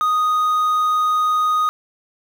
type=tone with quantisation; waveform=triangle; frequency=1243 Hz; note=D#6; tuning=2 cents flat; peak=-13 dBFS; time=0.01-1.69 s; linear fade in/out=0 ms; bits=7; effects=none